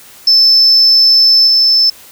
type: tone with level steps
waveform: sine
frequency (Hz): 5274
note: E8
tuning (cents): 0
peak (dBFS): -3 / -5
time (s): 0.27-1.9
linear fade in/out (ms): 5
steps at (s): 1.47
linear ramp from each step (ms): 2
effects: tanh soft clip ceiling -1 dBFS + white hiss -38 dBFS RMS until 2.11 s